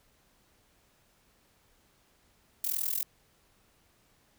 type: noise with amplitude modulation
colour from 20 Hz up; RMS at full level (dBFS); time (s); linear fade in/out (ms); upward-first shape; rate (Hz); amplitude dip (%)
violet; -28; 2.64-3.03; 2; sine; 41.7; 90
effects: pink hiss -67 dBFS RMS until 4.38 s